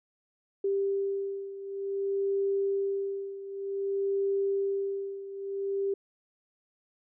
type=beating tone pair; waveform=sine; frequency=394.3 / 394.84 Hz; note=G4 / G4; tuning=+10 / +13 cents; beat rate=0.54 Hz; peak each=-29 / -33 dBFS; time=0.64-5.94 s; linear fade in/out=5 ms; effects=none